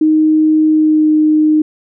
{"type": "tone with pitch glide", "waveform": "sine", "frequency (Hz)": [311.1, 307.7], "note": ["D#4", "D#4"], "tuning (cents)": [0, -19], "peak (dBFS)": -7, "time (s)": [0.01, 1.62], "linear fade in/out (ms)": 5, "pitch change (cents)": -19, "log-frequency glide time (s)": [0.69, 1.1], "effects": []}